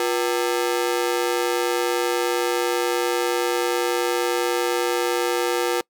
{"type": "ring-modulated tone", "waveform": "sawtooth", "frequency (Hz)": 419.6, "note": "G#4", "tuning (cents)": 18, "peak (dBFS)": -13, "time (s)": [0, 5.81], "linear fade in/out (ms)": 2, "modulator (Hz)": 65.1, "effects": ["noise-tail reverb RT60 0.1 s tail -24 dB re dry"]}